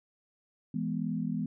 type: chord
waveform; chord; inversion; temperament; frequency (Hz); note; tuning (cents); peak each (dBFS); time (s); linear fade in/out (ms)
sine; E major; none; equal; 164.81 / 207.7 / 246.9; E3 / G#3 / B3; 0 / 0 / 0; -34; 0.74-1.46; 5
effects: none